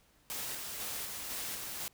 white noise with tremolo, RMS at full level -39 dBFS, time 0.3-1.88 s, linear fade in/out 0 ms, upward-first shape square, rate 2 Hz, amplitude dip 25%, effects pink hiss -67 dBFS RMS until 1.93 s

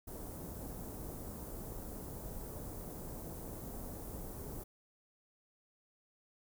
pink band-stop noise, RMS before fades -45 dBFS, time 0.07-4.64 s, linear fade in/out 10 ms, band 670 to 12000 Hz, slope 12 dB/octave, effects none

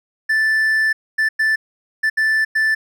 triangle tone bursts at uneven times, 1760 Hz, A6, in tune, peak -12 dBFS, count 6, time 0.29-0.93 / 1.18-1.29 / 1.39-1.56 / 2.03-2.1 / 2.17-2.45 / 2.55-2.75 s, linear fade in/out 10 ms, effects none

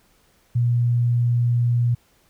sine tone, 120 Hz, B2, 49 cents flat, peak -16 dBFS, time 0.55-1.95 s, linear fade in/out 10 ms, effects pink hiss -60 dBFS RMS until 2.29 s

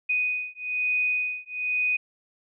sine beating tone pair, 2489 / 2490.1 Hz, D#7 / D#7, 0 / +1 cents, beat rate 1.1 Hz, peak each -27 dBFS, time 0.09-1.97 s, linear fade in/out 10 ms, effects none

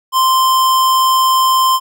square tone, 1043 Hz, C6, 6 cents flat, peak -10 dBFS, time 0.12-1.8 s, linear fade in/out 50 ms, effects none

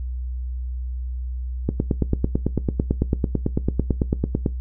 click train, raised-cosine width 3 ms, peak -6 dBFS, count 26, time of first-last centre 1.69-4.462 s, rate 9.02 Hz, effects noise-tail reverb RT60 0.2 s tail -19 dB re dry + added 62 Hz sine -25 dBFS peak until 4.6 s

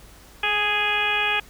harmonic tone with a mistuned harmonic, 415.3 Hz, G#4, in tune, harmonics 1 / 2 / 3 / 4 / 5 / 6 / 7 / 8, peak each -34 / -28 / -31 / -27 / -32 / -23 / -30 / -31 dBFS, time 0.43-1.4 s, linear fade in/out 5 ms, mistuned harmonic 1, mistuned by +18 cents, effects added 50 Hz sine -49 dBFS peak until 1.49 s + pink hiss -49 dBFS RMS until 1.49 s

